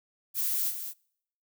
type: noise with echo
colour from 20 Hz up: violet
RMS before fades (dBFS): -29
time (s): 0.34-0.73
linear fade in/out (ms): 50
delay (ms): 210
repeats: 1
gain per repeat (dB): -8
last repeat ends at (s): 0.94
effects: noise-tail reverb RT60 0.7 s tail -26 dB re dry